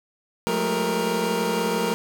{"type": "tone cluster", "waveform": "25% pulse", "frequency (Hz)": [179.7, 209.5, 221.2, 402.1, 468.5], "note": ["F3", "G#3", "A3", "G4", "A#4"], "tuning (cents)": [50, 15, 9, 44, 9], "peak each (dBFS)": [-25, -30, -25, -30, -21], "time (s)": [0.47, 1.94], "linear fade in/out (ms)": 0, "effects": []}